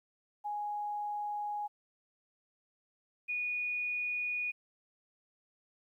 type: tone pair in turn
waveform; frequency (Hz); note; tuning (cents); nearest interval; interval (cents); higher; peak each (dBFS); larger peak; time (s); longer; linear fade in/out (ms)
sine; 830.6 / 2460; G#5 / D#7; 0 / -20; octave + perfect fifth; 1880; second; -34 / -32; second; 0.44-1.68 / 3.28-4.52; neither; 20
effects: 12-bit